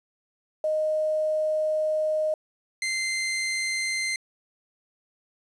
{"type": "tone pair in turn", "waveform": ["sine", "sawtooth"], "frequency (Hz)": [620, 2081], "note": ["D#5", "C7"], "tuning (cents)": [-6, -10], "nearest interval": "octave + major sixth", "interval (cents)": 2096, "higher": "second", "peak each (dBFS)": -22, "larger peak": "neither", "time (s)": [[0.64, 2.34], [2.82, 4.16]], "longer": "first", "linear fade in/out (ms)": 2, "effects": ["resampled to 24000 Hz", "9-bit"]}